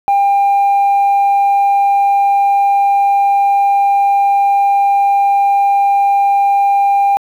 sine tone, 799 Hz, G5, 33 cents sharp, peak -6 dBFS, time 0.08-7.17 s, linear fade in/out 0 ms, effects tanh soft clip ceiling -7 dBFS + 7-bit

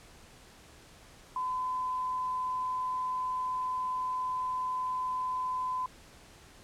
sine tone, 1015 Hz, B5, 47 cents sharp, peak -30 dBFS, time 1.36-5.86 s, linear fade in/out 2 ms, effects pink hiss -55 dBFS RMS until 6.63 s + low-pass 10000 Hz 12 dB/octave

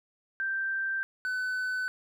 sine / triangle tone pair in turn, 1568 / 1507.9 Hz, G6 / F#6, 0 / +32 cents, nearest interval minor second, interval 68 cents, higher first, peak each -28 / -27 dBFS, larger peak second, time 0.4-1.03 / 1.25-1.88 s, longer neither, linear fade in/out 0 ms, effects none

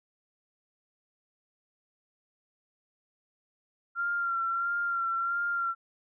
sine tone with vibrato, 1378 Hz, F6, 24 cents flat, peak -27 dBFS, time 3.95-5.75 s, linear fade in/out 50 ms, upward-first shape sine, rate 1.5 Hz, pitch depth 31 cents each way, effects none

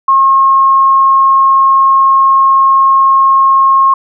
sine tone, 1079 Hz, C#6, 47 cents flat, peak -4 dBFS, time 0.08-3.94 s, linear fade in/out 5 ms, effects none

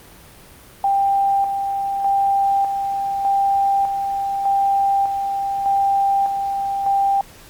sine tone with tremolo, 791 Hz, G5, 15 cents sharp, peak -14 dBFS, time 0.84-7.21 s, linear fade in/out 2 ms, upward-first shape square, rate 0.83 Hz, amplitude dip 45%, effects pink hiss -44 dBFS RMS until 7.49 s + Opus 32 kbps

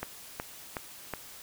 click train, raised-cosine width 0.5 ms, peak -18 dBFS, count 4, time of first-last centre 0.03-1.137 s, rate 2.71 Hz, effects white hiss -48 dBFS RMS until 1.42 s

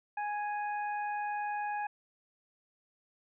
harmonic tone, 830.6 Hz, G#5, in tune, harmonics 1 / 2 / 3, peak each -33 / -41 / -47 dBFS, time 0.17-1.87 s, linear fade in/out 5 ms, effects none

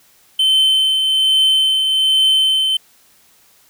triangle tone with tremolo, 3079 Hz, G7, 32 cents flat, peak -8 dBFS, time 0.39-2.77 s, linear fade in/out 5 ms, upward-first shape triangle, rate 1.2 Hz, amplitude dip 40%, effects white hiss -52 dBFS RMS until 3.69 s

